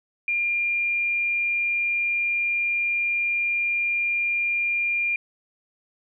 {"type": "tone", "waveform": "sine", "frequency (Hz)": 2400, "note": "D7", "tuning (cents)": 37, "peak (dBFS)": -21, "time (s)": [0.28, 5.16], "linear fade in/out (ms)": 2, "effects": []}